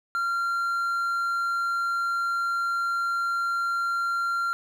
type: tone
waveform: triangle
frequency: 1380 Hz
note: F6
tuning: 21 cents flat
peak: -22 dBFS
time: 0.15-4.53 s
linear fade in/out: 0 ms
effects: 10-bit